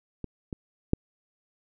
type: clicks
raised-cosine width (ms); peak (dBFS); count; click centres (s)
3; -21 / -21 / -8; 3; 0.243 / 0.528 / 0.934
effects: none